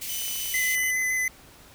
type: high-pass noise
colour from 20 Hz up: white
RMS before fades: -34 dBFS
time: 0.01-0.76 s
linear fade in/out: 10 ms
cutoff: 2000 Hz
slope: 48 dB/octave
type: tone with pitch glide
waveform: 5% pulse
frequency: 3014 to 2978 Hz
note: F#7 to F#7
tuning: +31 to +11 cents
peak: -23 dBFS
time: 0.09-0.91 s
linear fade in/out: 5 ms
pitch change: -20 cents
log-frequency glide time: 0.49-0.55 s
type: clicks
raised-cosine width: 0.5 ms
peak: -33 dBFS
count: 9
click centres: 0.219 / 0.28 / 0.313 / 0.357 / 0.458 / 0.549 / 0.781 / 0.835 / 1.019 s
type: tone with vibrato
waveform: square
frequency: 2024 Hz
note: B6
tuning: 42 cents sharp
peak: -24 dBFS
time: 0.54-1.28 s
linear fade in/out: 2 ms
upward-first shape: square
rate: 7.1 Hz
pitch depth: 11 cents each way
effects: pink hiss -51 dBFS RMS until 1.74 s